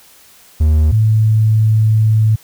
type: tone pair in turn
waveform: triangle / sine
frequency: 77.3 / 109.32 Hz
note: D#2 / A2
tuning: -11 / -11 cents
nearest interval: tritone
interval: 600 cents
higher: second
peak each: -6 / -8 dBFS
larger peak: first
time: 0.6-0.92 / 0.92-2.36 s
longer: second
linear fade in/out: 10 ms
effects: white hiss -45 dBFS RMS until 2.43 s